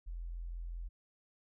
sine tone, 42.67 Hz, F1, 39 cents flat, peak -39 dBFS, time 0.06-0.89 s, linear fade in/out 20 ms, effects none

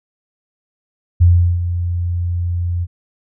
sine tone with ADSR envelope, 87.31 Hz, F2, in tune, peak -5 dBFS, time 1.2-2.87 s, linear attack 19 ms, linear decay 370 ms, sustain -11 dB, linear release 41 ms, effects none

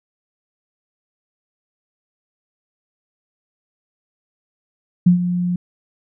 sine tone with ADSR envelope, 177.5 Hz, F3, 28 cents sharp, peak -6 dBFS, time 5.06-5.56 s, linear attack 9 ms, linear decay 110 ms, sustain -11 dB, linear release 4 ms, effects none

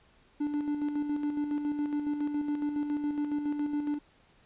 triangle tone with tremolo, 293.7 Hz, D4, in tune, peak -25 dBFS, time 0.4-3.99 s, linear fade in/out 10 ms, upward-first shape square, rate 7.2 Hz, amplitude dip 45%, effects pink hiss -63 dBFS RMS until 4.45 s + resampled to 8000 Hz

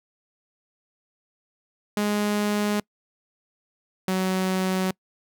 sawtooth tone pair in turn, 207.7 / 187.24 Hz, G#3 / F#3, 0 / +21 cents, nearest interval major second, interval 179 cents, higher first, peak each -18 dBFS, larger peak neither, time 1.97-2.8 / 4.08-4.91 s, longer neither, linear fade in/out 2 ms, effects noise-tail reverb RT60 0.1 s tail -26 dB re dry

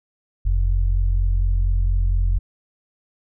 sine tone pair together, 44.44 / 88.7 Hz, F1 / F2, +31 / +27 cents, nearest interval octave, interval 1196 cents, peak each -16 / -24 dBFS, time 0.45-2.39 s, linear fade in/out 10 ms, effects none

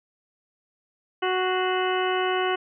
harmonic tone with a mistuned harmonic, 370 Hz, F#4, in tune, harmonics 1 / 2 / 3 / 4 / 5 / 6 / 7 / 8, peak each -25 / -28 / -30 / -31 / -37 / -37 / -37 / -33 dBFS, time 1.22-2.56 s, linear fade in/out 10 ms, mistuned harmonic 6, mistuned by -110 cents, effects none

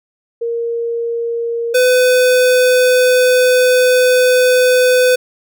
sine / square tone pair in turn, 466.4 / 503.1 Hz, A#4 / B4, +1 / +32 cents, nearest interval minor second, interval 131 cents, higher second, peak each -16 / -9 dBFS, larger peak second, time 0.41-1.74 / 1.74-5.16 s, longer second, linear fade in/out 10 ms, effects none

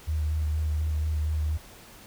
sine tone with vibrato, 77 Hz, D#2, 17 cents flat, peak -24 dBFS, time 0.07-1.58 s, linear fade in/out 20 ms, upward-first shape sine, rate 4.2 Hz, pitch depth 23 cents each way, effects pink hiss -49 dBFS RMS until 2.06 s

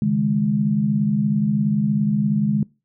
sine chord, C# suspended second, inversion none, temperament equal, 138.59 / 155.56 / 207.7 Hz, C#3 / D#3 / G#3, 0 / 0 / 0 cents, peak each -24 / -23 / -18 dBFS, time 0.02-2.63 s, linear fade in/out 2 ms, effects noise-tail reverb RT60 0.3 s tail -24 dB re dry

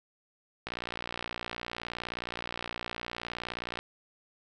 click train, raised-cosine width 0.3 ms, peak -19 dBFS, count 186, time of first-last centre 0.67-3.79 s, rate 59.3 Hz, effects none

